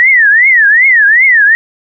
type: tone with vibrato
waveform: sine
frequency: 1872 Hz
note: A#6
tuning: 7 cents sharp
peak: -3 dBFS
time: 0-1.55 s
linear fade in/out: 0 ms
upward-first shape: triangle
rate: 2.6 Hz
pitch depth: 280 cents each way
effects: none